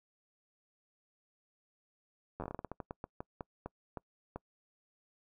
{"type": "slowing click train", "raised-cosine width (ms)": 1, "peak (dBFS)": -26, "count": 19, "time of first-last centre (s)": [2.4, 4.36], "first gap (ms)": 10, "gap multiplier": 1.24, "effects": ["noise-tail reverb RT60 0.1 s tail -26 dB re dry"]}